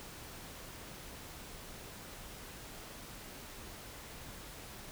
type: silence
effects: pink hiss -49 dBFS RMS until 4.91 s